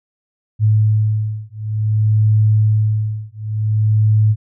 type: beating tone pair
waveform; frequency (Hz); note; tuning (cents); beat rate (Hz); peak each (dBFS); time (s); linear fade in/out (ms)
sine; 107.3 / 107.85; A2 / A2; -43 / -34; 0.55; -15; 0.59-4.36; 50
effects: none